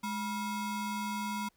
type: ring-modulated tone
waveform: square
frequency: 591 Hz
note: D5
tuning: 11 cents sharp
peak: -31 dBFS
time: 0.03-1.49 s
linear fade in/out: 10 ms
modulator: 381 Hz
effects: pink hiss -72 dBFS RMS until 1.56 s